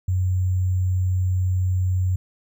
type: tone with sample-and-hold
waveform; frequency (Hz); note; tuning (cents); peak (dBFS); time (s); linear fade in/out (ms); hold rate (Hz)
sine; 92; F#2; -9; -18; 0.08-2.16; 5; 7350
effects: none